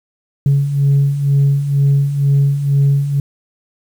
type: beating tone pair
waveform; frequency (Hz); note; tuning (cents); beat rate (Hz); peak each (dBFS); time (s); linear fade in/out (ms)
sine; 138.59 / 140.69; C#3 / C#3; 0 / +26; 2.1; -16 / -10; 0.46-3.2; 2
effects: tanh soft clip ceiling -6 dBFS + 7-bit